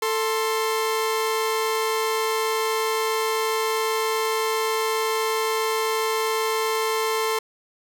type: tone pair together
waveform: sawtooth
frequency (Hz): 442.8 / 1053.2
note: A4 / C6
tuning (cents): +11 / +11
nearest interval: octave + minor third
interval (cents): 1500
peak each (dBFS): -19 / -23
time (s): 0.02-7.39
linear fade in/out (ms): 5
effects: none